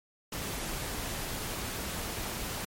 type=noise; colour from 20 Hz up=pink; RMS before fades=-36 dBFS; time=0.32-2.65 s; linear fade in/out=5 ms; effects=MP3 64 kbps